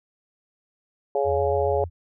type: harmonic tone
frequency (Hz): 139.6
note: C#3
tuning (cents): +13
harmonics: 3 / 4 / 5 / 6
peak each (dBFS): -24 / -24 / -27 / -30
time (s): 1.15-1.84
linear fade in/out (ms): 2
type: tone with vibrato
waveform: sine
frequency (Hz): 85.7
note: F2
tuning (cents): -32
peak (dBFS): -28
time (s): 1.24-1.9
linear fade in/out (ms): 50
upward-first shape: sine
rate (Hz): 7.2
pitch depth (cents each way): 69
effects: none